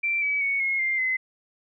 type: tone with pitch steps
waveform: sine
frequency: 2349 / 2285 / 2222 / 2162 / 2102 / 2045 Hz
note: D7 / D7 / C#7 / C#7 / C7 / C7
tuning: 0 / -48 / +4 / -44 / +7 / -40 cents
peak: -22 dBFS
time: 0.03-1.17 s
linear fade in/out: 10 ms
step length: 190 ms
effects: none